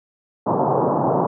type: band-pass noise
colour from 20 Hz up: white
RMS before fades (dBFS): -19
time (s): 0.46-1.27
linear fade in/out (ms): 10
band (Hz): 120 to 1000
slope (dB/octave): 48
effects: none